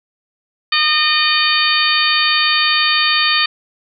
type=harmonic tone with a mistuned harmonic; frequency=611 Hz; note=D#5; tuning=32 cents flat; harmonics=2 / 3 / 4 / 5 / 6 / 7; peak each=-19 / -19 / -19 / -19 / -19 / -19 dBFS; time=0.72-3.46 s; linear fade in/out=5 ms; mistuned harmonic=7; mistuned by=+88 cents; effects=none